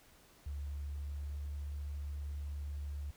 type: tone with pitch glide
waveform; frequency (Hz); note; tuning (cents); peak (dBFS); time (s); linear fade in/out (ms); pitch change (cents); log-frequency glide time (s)
sine; 71.6 to 72.31; D2 to D2; -43 to -26; -38; 0.46-3.11; 5; +17; 0.64-1.44
effects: pink hiss -63 dBFS RMS until 3.16 s